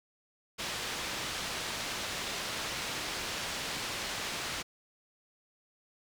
white low-pass noise, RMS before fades -37 dBFS, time 0.58-4.63 s, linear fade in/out 20 ms, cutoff 4700 Hz, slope 12 dB/octave, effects none

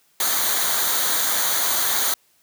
white noise with comb filter, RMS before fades -21 dBFS, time 0.2-2.14 s, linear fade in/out 2 ms, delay 0.38 ms, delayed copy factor -0.65, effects white hiss -61 dBFS RMS until 2.42 s + high-pass 80 Hz 12 dB/octave

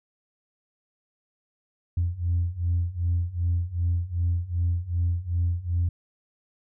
sine beating tone pair, 85.3 / 87.9 Hz, F2 / F2, -40 / +12 cents, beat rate 2.6 Hz, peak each -26 / -24 dBFS, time 1.97-5.89 s, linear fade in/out 5 ms, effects tanh soft clip ceiling -17 dBFS

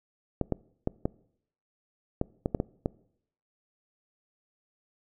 clicks, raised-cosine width 2 ms, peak -13 dBFS, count 9, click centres 0.413 / 0.523 / 0.874 / 1.055 / 2.214 / 2.459 / 2.548 / 2.601 / 2.859 s, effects noise-tail reverb RT60 0.7 s tail -23 dB re dry

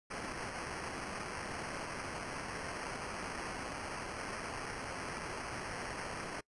white noise with sample-and-hold, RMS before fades -42 dBFS, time 0.1-6.41 s, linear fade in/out 10 ms, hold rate 3675 Hz, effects noise-tail reverb RT60 0.1 s tail -24 dB re dry + resampled to 24000 Hz

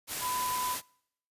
sine tone in noise, 1000 Hz, B5, 21 cents sharp, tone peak -31 dBFS, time 0.2-0.77 s, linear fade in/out 50 ms, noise white, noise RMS -35 dBFS, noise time 0.07-0.82 s, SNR +1 dB, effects noise-tail reverb RT60 0.7 s tail -25 dB re dry + resampled to 32000 Hz

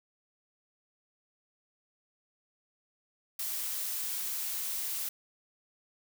blue noise, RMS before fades -35 dBFS, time 3.39-5.09 s, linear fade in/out 5 ms, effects none

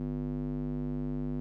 square tone with band-pass filter, 49.91 Hz, G1, 32 cents sharp, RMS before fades -34 dBFS, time 0-1.4 s, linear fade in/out 0 ms, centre 230 Hz, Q 2.5, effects none

